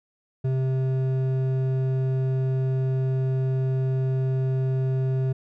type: tone with hard clipping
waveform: triangle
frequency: 131.3 Hz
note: C3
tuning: 6 cents sharp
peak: -23 dBFS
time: 0.44-5.33 s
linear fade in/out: 10 ms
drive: 12 dB
effects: none